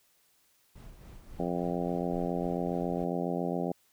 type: noise with tremolo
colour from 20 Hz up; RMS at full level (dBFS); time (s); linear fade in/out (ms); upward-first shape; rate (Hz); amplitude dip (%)
brown; -46; 0.75-3.05; 10; sine; 3.6; 45
type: harmonic tone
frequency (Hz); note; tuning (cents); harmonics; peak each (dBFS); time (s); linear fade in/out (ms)
87.31; F2; 0; 2 / 3 / 4 / 5 / 6 / 7 / 8 / 9; -34 / -36 / -37 / -38 / -39 / -39 / -40 / -41; 1.39-3.72; 5
effects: white hiss -68 dBFS RMS until 3.92 s